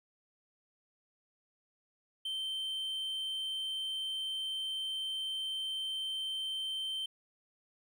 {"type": "tone", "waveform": "triangle", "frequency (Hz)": 3112, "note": "G7", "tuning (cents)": -13, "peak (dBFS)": -33, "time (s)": [2.25, 7.06], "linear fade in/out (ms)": 5, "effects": ["12-bit"]}